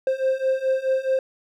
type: beating tone pair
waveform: triangle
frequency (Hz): 524 / 528.7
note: C5 / C5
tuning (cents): +2 / +18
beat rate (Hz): 4.7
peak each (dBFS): -22 / -20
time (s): 0.07-1.19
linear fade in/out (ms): 2
effects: none